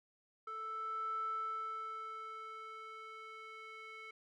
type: tone with band-pass filter sweep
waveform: square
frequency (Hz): 440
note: A4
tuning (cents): 0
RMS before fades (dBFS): -44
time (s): 0.47-4.11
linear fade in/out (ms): 5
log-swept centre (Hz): 1200 to 1900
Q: 9.5
effects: none